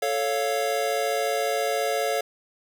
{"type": "chord", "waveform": "square", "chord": "A augmented", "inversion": "none", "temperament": "equal", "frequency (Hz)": [440, 554.4, 698.5], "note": ["A4", "C#5", "E#5"], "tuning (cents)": [0, 0, 0], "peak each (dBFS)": [-29, -28, -28], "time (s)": [0.02, 2.21], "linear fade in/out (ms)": 5, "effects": []}